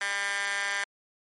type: tone with high-pass filter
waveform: 15% pulse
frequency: 200 Hz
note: G3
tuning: 35 cents sharp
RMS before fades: -30 dBFS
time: 0.01-0.84 s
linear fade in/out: 2 ms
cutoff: 1500 Hz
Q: 4.2
effects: MP3 48 kbps